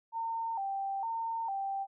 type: tone with vibrato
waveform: sine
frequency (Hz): 845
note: G#5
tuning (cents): +30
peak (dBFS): -32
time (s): 0.12-1.87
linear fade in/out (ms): 50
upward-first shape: square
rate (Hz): 1.1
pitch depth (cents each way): 130
effects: none